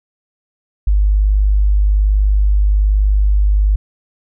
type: tone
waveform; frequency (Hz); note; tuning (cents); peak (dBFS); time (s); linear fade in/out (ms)
sine; 50.6; G#1; -44; -9; 0.87-3.76; 5
effects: none